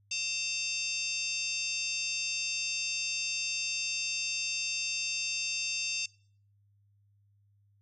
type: harmonic tone with a mistuned harmonic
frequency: 900 Hz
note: A5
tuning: 39 cents sharp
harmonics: 3 / 4 / 5 / 6 / 7 / 8 / 9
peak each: -35 / -42 / -38 / -41 / -38 / -46 / -49 dBFS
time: 0.11-6.06 s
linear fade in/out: 5 ms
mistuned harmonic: 5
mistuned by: +84 cents
effects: noise-tail reverb RT60 0.5 s tail -22 dB re dry + added 101 Hz sine -64 dBFS peak until 7.81 s